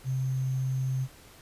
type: tone with sample-and-hold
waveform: sine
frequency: 130.81 Hz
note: C3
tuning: in tune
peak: -26 dBFS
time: 0.04-1.08 s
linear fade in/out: 50 ms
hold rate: 6300 Hz
effects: pink hiss -53 dBFS RMS until 1.41 s + resampled to 32000 Hz